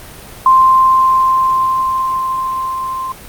sine tone with level ramp, 1046.5 Hz, C6, in tune, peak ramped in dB -4 to -18 dBFS, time 0.46-3.12 s, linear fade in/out 2 ms, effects pink hiss -34 dBFS RMS until 3.28 s + Opus 32 kbps

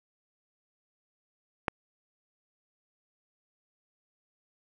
click, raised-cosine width 0.5 ms, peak -11 dBFS, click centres 1.682 s, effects none

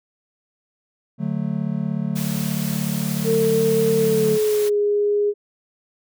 triangle chord, D major, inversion none, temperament just, 146.83 / 183.54 / 220.2 Hz, D3 / F#3 / A3, 0 / -14 / +2 cents, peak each -24 / -23 / -24 dBFS, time 1.18-4.39 s, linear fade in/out 50 ms
white noise, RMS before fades -32 dBFS, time 2.15-4.7 s, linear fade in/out 20 ms
sine tone with pitch glide, 449.5 to 412.2 Hz, A4 to G#4, +37 to -13 cents, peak -16 dBFS, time 3.24-5.34 s, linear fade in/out 50 ms, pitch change -150 cents, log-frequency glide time 3.97-4.76 s
effects none

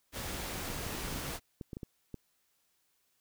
pink noise, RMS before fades -39 dBFS, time 0.12-1.4 s, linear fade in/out 50 ms
clicks, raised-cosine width 3 ms, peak -28 dBFS, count 10, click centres 0.702 / 0.866 / 0.95 / 1.127 / 1.161 / 1.612 / 1.732 / 1.769 / 1.832 / 2.143 s
effects white hiss -75 dBFS RMS until 3.2 s

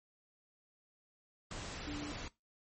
sine tone in noise, 293.7 Hz, D4, in tune, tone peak -41 dBFS, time 1.87-2.12 s, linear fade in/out 2 ms, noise pink, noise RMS -44 dBFS, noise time 1.51-2.28 s, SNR 0 dB, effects noise-tail reverb RT60 0.2 s tail -20 dB re dry + MP3 32 kbps

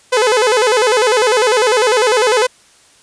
sawtooth tone with vibrato, 466.2 Hz, A#4, in tune, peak -6 dBFS, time 0.12-2.47 s, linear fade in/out 10 ms, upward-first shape square, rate 10 Hz, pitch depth 140 cents each way, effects white hiss -48 dBFS RMS until 3.02 s + resampled to 22050 Hz

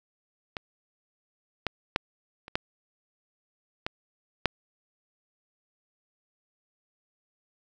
clicks, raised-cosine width 0.3 ms, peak -17 / -11 / -7 / -26 / -10 / -14 / -6 dBFS, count 7, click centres 0.568 / 1.667 / 1.961 / 2.481 / 2.555 / 3.865 / 4.457 s, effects none

